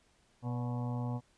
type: harmonic tone with a mistuned harmonic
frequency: 122.2 Hz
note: B2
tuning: 18 cents flat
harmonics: 1 / 2 / 4 / 5 / 6 / 7 / 8 / 9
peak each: -34 / -39 / -48 / -50 / -49 / -48 / -52 / -54 dBFS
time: 0.42-1.21 s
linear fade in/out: 50 ms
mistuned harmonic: 5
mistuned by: -64 cents
effects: pink hiss -69 dBFS RMS until 1.37 s + resampled to 22050 Hz